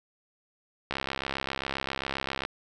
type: click train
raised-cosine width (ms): 0.3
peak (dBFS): -14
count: 105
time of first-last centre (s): 0.91-2.451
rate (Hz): 67.5
effects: none